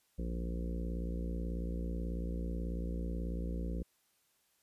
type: harmonic tone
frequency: 58.27 Hz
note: A#1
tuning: in tune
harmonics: 1 / 3 / 4 / 5 / 6 / 7 / 8 / 9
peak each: -36 / -41 / -48 / -48 / -51 / -53 / -51 / -52 dBFS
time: 0.18-3.83 s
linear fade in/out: 10 ms
effects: white hiss -74 dBFS RMS until 4.62 s + resampled to 32000 Hz